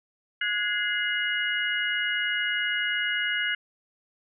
sine tone cluster, 1456 / 1668 / 2081 / 2892 Hz, F#6 / G#6 / C7 / F#7, -28 / +7 / -10 / -40 cents, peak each -30 dBFS, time 0.41-3.55 s, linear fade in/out 5 ms, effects none

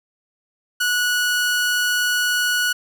sawtooth tone, 1467 Hz, F#6, 15 cents flat, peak -14 dBFS, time 0.8-2.73 s, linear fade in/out 10 ms, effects none

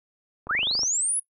click train, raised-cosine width 1 ms, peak -24 dBFS, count 10, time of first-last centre 0.47-0.833 s, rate 24.8 Hz
sine linear sweep, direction up, 1104 to 10548 Hz, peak -22 dBFS, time 0.49-1.2 s, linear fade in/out 10 ms
effects noise-tail reverb RT60 0.1 s tail -19 dB re dry

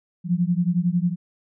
sine beating tone pair, 170.9 / 181.9 Hz, F3 / F#3, -37 / -29 cents, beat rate 11 Hz, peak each -21 / -22 dBFS, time 0.24-1.16 s, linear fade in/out 50 ms, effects none

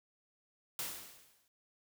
white noise with exponential decay, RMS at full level -37 dBFS, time 0.79-1.48 s, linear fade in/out 1 ms, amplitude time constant 150 ms, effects none

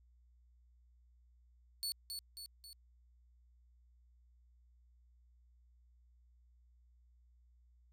sawtooth tone with echo, 4435 Hz, C#8, in tune, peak -34 dBFS, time 1.83-1.92 s, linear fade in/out 0 ms, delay 270 ms, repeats 3, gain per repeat -5 dB, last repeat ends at 2.73 s, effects added 60 Hz sine -64 dBFS peak until 7.92 s

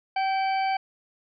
harmonic tone with a mistuned harmonic, 770 Hz, G5, 31 cents flat, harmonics 1 / 2 / 3 / 4 / 6, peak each -23 / -37 / -33 / -42 / -41 dBFS, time 0.16-0.77 s, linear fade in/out 5 ms, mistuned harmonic 2, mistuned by +35 cents, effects none

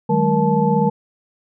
sine tone cluster, 156.4 / 192 / 212.4 / 472 / 871 Hz, D#3 / G3 / G#3 / A#4 / A5, +9 / -36 / +39 / +22 / -18 cents, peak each -20 dBFS, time 0.09-0.9 s, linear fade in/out 10 ms, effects none

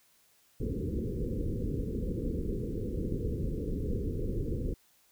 pink low-pass noise, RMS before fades -33 dBFS, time 0.6-4.74 s, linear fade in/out 5 ms, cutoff 500 Hz, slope 96 dB/octave, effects white hiss -66 dBFS RMS until 5.11 s

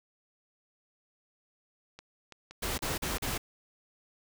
clicks, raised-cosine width 0.2 ms, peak -29 dBFS, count 8, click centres 1.99 / 2.323 / 2.51 / 2.638 / 2.67 / 2.79 / 3.183 / 3.375 s
pink noise bursts, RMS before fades -33 dBFS, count 4, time 2.62-3.38 s, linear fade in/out 10 ms, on 160 ms, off 40 ms
effects none

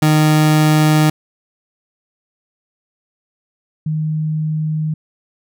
30% pulse / sine tone pair in turn, 153.8 / 155.41 Hz, D#3 / D#3, -20 / -2 cents, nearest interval unison, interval 18 cents, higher second, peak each -7 / -16 dBFS, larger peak first, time 0.02-1.1 / 3.86-4.94 s, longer neither, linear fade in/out 5 ms, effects none

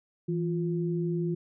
sine tone pair together, 165.38 / 350.9 Hz, E3 / F4, +6 / +8 cents, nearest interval octave + minor second, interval 1302 cents, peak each -28 / -31 dBFS, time 0.28-1.35 s, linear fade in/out 10 ms, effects none

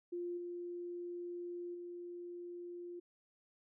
sine tone with level steps, 350 Hz, F4, 4 cents sharp, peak -38 / -41 / -44 dBFS, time 0.12-3 s, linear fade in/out 10 ms, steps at 0.37 / 1.74 s, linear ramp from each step 10 ms, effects none

